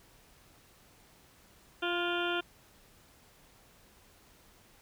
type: harmonic tone with a mistuned harmonic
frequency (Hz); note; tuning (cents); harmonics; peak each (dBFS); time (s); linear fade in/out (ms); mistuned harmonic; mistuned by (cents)
347.7; F4; -8; 1 / 2 / 3 / 4 / 5 / 7 / 8 / 9 / 10; -34 / -38 / -42 / -35 / -46 / -43 / -41 / -40 / -44; 1.82-2.41; 10; 4; +25
effects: pink hiss -61 dBFS RMS until 4.81 s